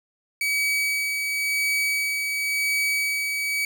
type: tone with tremolo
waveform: 40% pulse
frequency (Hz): 2275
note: C#7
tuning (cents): +44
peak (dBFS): -20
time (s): 0.41-3.65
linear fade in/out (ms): 2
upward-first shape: sine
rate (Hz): 0.94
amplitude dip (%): 35
effects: 9-bit